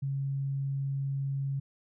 sine tone, 137.5 Hz, C#3, 14 cents flat, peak -29 dBFS, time 0.02-1.6 s, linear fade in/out 10 ms, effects none

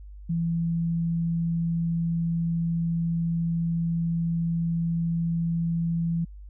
sine tone, 167.2 Hz, E3, 25 cents sharp, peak -23 dBFS, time 0.29-6.25 s, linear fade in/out 10 ms, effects added 50 Hz sine -40 dBFS peak until 6.49 s

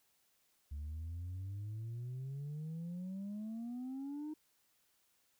sine exponential sweep, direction up, 71.1 to 311.1 Hz, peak -38 dBFS, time 0.71-4.34 s, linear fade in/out 10 ms, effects tanh soft clip ceiling -39 dBFS + white hiss -75 dBFS RMS until 5.39 s

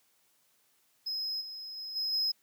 triangle tone with level steps, 5110 Hz, D#8, 45 cents sharp, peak -31 / -39 / -37 / -29 / -26 dBFS, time 1.06-2.32 s, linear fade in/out 10 ms, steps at 1.4 / 1.76 / 1.95 / 2.12 s, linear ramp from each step 20 ms, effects white hiss -70 dBFS RMS until 2.42 s + high-pass 100 Hz 12 dB/octave

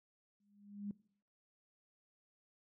sine tone with exponential growth, 203.4 Hz, G#3, 36 cents flat, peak -37 dBFS, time 0.4-0.91 s, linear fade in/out 2 ms, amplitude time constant 110 ms, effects noise-tail reverb RT60 0.6 s tail -21 dB re dry + high-pass 100 Hz 12 dB/octave

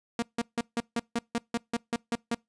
sawtooth tone bursts, 234.2 Hz, A#3, 8 cents sharp, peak -22 dBFS, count 12, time 0.19-2.346 s, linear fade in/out 2 ms, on 33 ms, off 160 ms, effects noise-tail reverb RT60 0.2 s tail -26 dB re dry + resampled to 22050 Hz

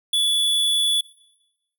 square tone, 3435 Hz, A7, 42 cents flat, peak -18 dBFS, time 0.13-1.01 s, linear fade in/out 5 ms, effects noise-tail reverb RT60 1.0 s tail -21 dB re dry

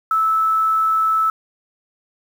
sine tone with quantisation, 1309 Hz, E6, 13 cents flat, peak -14 dBFS, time 0.11-1.3 s, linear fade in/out 2 ms, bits 7, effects none

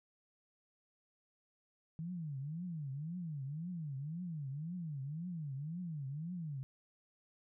sine tone with vibrato, 155.56 Hz, D#3, in tune, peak -39 dBFS, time 1.99-6.63 s, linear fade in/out 0 ms, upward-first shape triangle, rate 1.9 Hz, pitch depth 300 cents each way, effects none

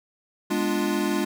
square chord, G# diminished seventh, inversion none, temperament equal, 207.7 / 246.9 / 293.7 / 349.2 Hz, G#3 / B3 / D4 / F4, 0 / 0 / 0 / 0 cents, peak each -28 / -33 / -28 / -28 dBFS, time 0.5-1.25 s, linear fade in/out 10 ms, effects none

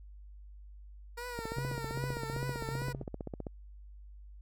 15% pulse tone with vibrato, 470.6 Hz, A#4, 16 cents sharp, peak -33 dBFS, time 1.17-2.93 s, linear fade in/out 10 ms, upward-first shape triangle, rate 2.5 Hz, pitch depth 100 cents each way
click train, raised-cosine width 2 ms, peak -25 dBFS, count 33, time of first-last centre 1.39-3.468 s, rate 15.4 Hz
triangle tone with tremolo, 134.1 Hz, C3, 43 cents sharp, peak -33 dBFS, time 1.56-3.04 s, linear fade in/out 10 ms, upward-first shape square, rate 2.6 Hz, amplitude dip 55%
effects added 50 Hz sine -48 dBFS peak until 4.41 s

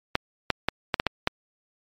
clicks, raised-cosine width 0.3 ms, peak -5 dBFS, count 7, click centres 0.154 / 0.503 / 0.686 / 0.942 / 0.999 / 1.067 / 1.274 s, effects MP3 96 kbps

